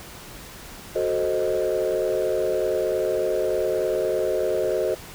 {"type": "chord", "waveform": "sine", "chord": "F# diminished seventh", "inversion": "none", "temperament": "equal", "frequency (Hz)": [370, 440, 523.3, 622.3], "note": ["F#4", "A4", "C5", "Eb5"], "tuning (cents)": [0, 0, 0, 0], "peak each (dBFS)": -25, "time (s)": [0.95, 4.95], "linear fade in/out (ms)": 10, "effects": ["tanh soft clip ceiling -15 dBFS", "pink hiss -41 dBFS RMS until 5.14 s"]}